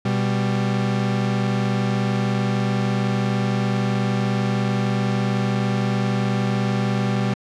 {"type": "tone pair together", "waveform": "40% pulse", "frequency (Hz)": [123.92, 197.4], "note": ["B2", "G3"], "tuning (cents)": [6, 12], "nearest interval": "minor sixth", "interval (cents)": 806, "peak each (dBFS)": -21, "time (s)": [0.05, 7.34], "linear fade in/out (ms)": 5, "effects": ["low-pass 5000 Hz 12 dB/octave"]}